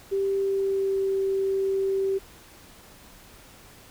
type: tone with pitch glide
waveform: sine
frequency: 392 to 387.9 Hz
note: G4 to G4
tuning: 0 to -18 cents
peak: -22 dBFS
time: 0.11-2.19 s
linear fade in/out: 20 ms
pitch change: -18 cents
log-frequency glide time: 0.38-1.07 s
effects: pink hiss -50 dBFS RMS until 3.9 s